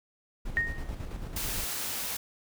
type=noise with tremolo; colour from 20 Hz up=brown; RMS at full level=-35 dBFS; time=0.45-1.65 s; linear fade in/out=10 ms; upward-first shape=square; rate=9.1 Hz; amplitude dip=40%
type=tone with exponential decay; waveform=sine; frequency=1858 Hz; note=A#6; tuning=6 cents flat; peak=-21 dBFS; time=0.57-0.91 s; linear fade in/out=0 ms; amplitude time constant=72 ms
type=noise; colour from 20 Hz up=white; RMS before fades=-34 dBFS; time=1.36-2.17 s; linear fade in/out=5 ms
effects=none